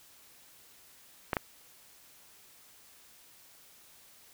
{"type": "clicks", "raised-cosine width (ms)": 0.5, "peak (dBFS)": -13, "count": 2, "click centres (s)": [1.332, 1.368], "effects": ["white hiss -58 dBFS RMS until 4.33 s"]}